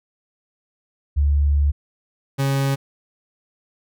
sine / 40% pulse tone pair in turn, 72 / 137.14 Hz, D2 / C#3, -34 / -18 cents, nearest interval major seventh, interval 1116 cents, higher second, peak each -14 / -17 dBFS, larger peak first, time 1.16-1.72 / 2.38-2.76 s, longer first, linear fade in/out 20 ms, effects none

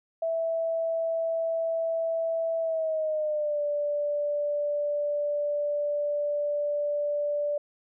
sine tone with pitch glide, 657 to 585.3 Hz, E5 to D5, -6 to -6 cents, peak -25 dBFS, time 0.22-7.58 s, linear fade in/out 5 ms, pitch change -200 cents, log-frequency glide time 2.6-3.62 s, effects none

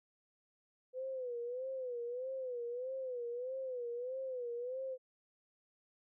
sine tone with vibrato, 501 Hz, B4, 25 cents sharp, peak -38 dBFS, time 0.93-4.98 s, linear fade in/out 50 ms, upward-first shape sine, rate 1.6 Hz, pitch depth 100 cents each way, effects none

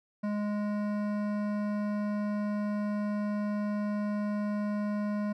triangle tone with hard clipping, 207.7 Hz, G#3, in tune, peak -31 dBFS, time 0.23-5.33 s, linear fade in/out 10 ms, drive 18 dB, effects none

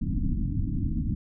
pink low-pass noise, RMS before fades -27 dBFS, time 0.01-1.15 s, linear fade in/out 10 ms, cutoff 300 Hz, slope 96 dB/octave, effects none

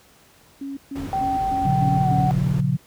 sine tone bursts, 276.2 Hz, C#4, 6 cents flat, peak -28 dBFS, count 6, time 0.61-2.27 s, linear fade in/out 5 ms, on 160 ms, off 140 ms
brown noise, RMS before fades -29 dBFS, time 0.95-2.61 s, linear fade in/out 10 ms
sine tone with pitch glide, 773 to 746.2 Hz, G5 to F#5, -24 to +14 cents, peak -20 dBFS, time 1.13-2.31 s, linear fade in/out 0 ms, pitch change -62 cents, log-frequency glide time 2.02-2.08 s
sine chord, Bb minor, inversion none, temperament equal with one note detuned, 116.54 / 138.59 / 177.56 Hz, Bb2 / Db3 / F3, 0 / 0 / +29 cents, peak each -26 / -20 / -23 dBFS, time 1.65-2.77 s, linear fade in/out 5 ms
effects pink hiss -53 dBFS RMS until 2.86 s + high-pass 60 Hz 12 dB/octave

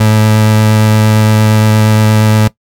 30% pulse tone with vibrato, 108.1 Hz, A2, 30 cents flat, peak -3 dBFS, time 0-2.48 s, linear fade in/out 5 ms, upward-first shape triangle, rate 8.6 Hz, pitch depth 11 cents each way, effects noise-tail reverb RT60 0.1 s tail -19 dB re dry

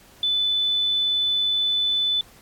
sine tone, 3499 Hz, A7, 10 cents flat, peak -19 dBFS, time 0.23-2.21 s, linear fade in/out 2 ms, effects pink hiss -51 dBFS RMS until 2.41 s + AAC 64 kbps

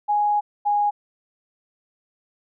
sine tone pair in turn, 830.6 / 825.3 Hz, G#5 / G#5, 0 / -11 cents, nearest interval unison, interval 11 cents, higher first, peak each -17 dBFS, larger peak neither, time 0.08-0.41 / 0.65-0.91 s, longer first, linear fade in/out 20 ms, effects none

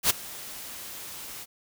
white noise with ADSR envelope, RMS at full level -19 dBFS, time 0.03-1.46 s, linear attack 70 ms, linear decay 13 ms, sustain -21 dB, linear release 35 ms, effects none

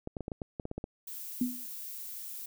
clicks, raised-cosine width 2 ms, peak -23 dBFS, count 11, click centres 0.074 / 0.168 / 0.207 / 0.281 / 0.318 / 0.418 / 0.598 / 0.654 / 0.714 / 0.78 / 0.841 s
violet noise, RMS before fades -42 dBFS, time 1.07-2.46 s, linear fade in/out 5 ms
sine tone with exponential decay, 246.9 Hz, B3, in tune, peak -23 dBFS, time 1.41-1.67 s, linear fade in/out 5 ms, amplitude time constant 55 ms
effects none

